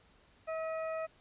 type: harmonic tone with a mistuned harmonic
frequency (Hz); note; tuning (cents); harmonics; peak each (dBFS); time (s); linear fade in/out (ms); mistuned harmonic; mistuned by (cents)
642; E5; -46; 1 / 2 / 3 / 4; -35 / -43 / -49 / -50; 0.47-1.07; 20; 4; -64
effects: pink hiss -65 dBFS RMS until 1.2 s + resampled to 8000 Hz